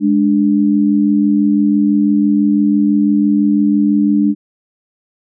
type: tone pair together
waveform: sine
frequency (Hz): 207.7 / 293.7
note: G#3 / D4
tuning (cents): 0 / 0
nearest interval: tritone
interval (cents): 600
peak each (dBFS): -12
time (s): 0-4.35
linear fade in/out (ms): 50
effects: none